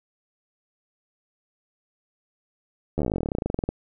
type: slowing click train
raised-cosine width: 2 ms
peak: -12 dBFS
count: 27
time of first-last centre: 2.98-3.69 s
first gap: 12 ms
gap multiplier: 1.06
effects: none